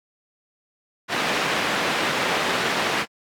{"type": "band-pass noise", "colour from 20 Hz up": "white", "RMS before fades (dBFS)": -24, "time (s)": [1.08, 3.06], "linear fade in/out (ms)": 50, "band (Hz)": [170, 2400], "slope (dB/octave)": 12, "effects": ["AAC 64 kbps"]}